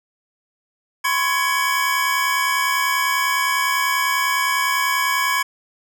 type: tone cluster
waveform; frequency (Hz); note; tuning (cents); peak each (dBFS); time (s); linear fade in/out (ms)
square; 1019 / 1089 / 1672 / 2258; C6 / C#6 / G#6 / C#7; -46 / -31 / +11 / +31; -24; 1.04-5.43; 10
effects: none